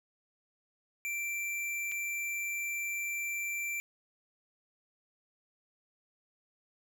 square tone with dropouts, 2349 Hz, D7, in tune, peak -34 dBFS, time 1.05-3.8 s, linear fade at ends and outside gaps 0 ms, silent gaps 1.916-1.92 s, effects none

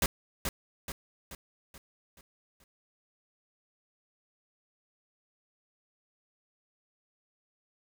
pink noise with echo, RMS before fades -26 dBFS, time 0.02-0.06 s, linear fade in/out 2 ms, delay 430 ms, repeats 6, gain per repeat -6 dB, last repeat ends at 2.64 s, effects none

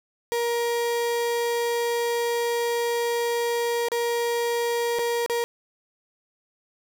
35% pulse tone with dropouts, 471.7 Hz, A#4, 20 cents sharp, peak -21 dBFS, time 0.32-5.44 s, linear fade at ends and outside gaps 0 ms, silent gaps 3.885-3.918 / 4.987-4.992 / 5.262-5.298 s, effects none

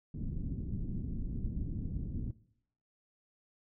pink low-pass noise, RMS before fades -37 dBFS, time 0.14-2.31 s, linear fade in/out 2 ms, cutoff 250 Hz, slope 24 dB/octave, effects noise-tail reverb RT60 0.7 s tail -19 dB re dry

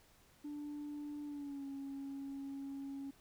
sine tone with pitch glide, 293.7 to 275.6 Hz, D4 to C#4, 0 to -10 cents, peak -40 dBFS, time 0.44-3.11 s, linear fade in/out 10 ms, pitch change -110 cents, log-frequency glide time 1.25-1.66 s, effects tanh soft clip ceiling -40 dBFS + pink hiss -67 dBFS RMS until 3.2 s

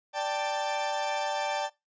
40% pulse chord, D suspended fourth, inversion none, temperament equal with one note detuned, 587.3 / 784 / 884.6 Hz, D5 / G5 / A5, 0 / 0 / +9 cents, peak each -32 dBFS, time 0.13-1.7 s, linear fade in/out 50 ms, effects noise-tail reverb RT60 0.2 s tail -19 dB re dry + resampled to 16000 Hz

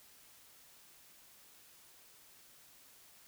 silence, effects white hiss -61 dBFS RMS until 3.27 s

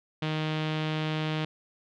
sawtooth tone with low-pass filter, 155.56 Hz, D#3, in tune, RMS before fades -30 dBFS, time 0.22-1.45 s, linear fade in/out 5 ms, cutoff 3300 Hz, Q 2.5, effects none

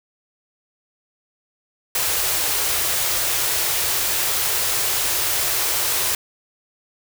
white band-stop noise, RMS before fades -21 dBFS, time 1.95-6.15 s, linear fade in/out 2 ms, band 150 to 320 Hz, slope 48 dB/octave, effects none

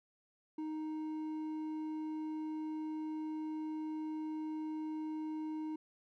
sine tone with hard clipping, 311.1 Hz, D#4, in tune, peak -39 dBFS, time 0.58-5.76 s, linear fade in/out 5 ms, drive 5 dB, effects none

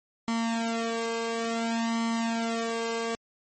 sawtooth tone with flanger, 229.1 Hz, A#3, 30 cents flat, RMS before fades -29 dBFS, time 0.28-3.15 s, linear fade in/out 0 ms, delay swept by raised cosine 0.96 to 1.91 ms, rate 0.57 Hz, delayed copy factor +0.95, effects MP3 32 kbps

